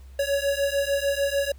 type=beating tone pair; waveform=square; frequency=557 / 563.7 Hz; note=C#5 / C#5; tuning=+8 / +29 cents; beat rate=6.7 Hz; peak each=-26 dBFS; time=0.19-1.52 s; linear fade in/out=5 ms; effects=added 66 Hz sine -42 dBFS peak until 1.58 s + pink hiss -60 dBFS RMS until 1.58 s